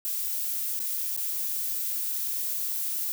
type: noise with dropouts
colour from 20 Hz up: violet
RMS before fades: -30 dBFS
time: 0.05-3.12 s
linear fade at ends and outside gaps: 0 ms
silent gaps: 0.792-0.801 / 1.164-1.175 s
effects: none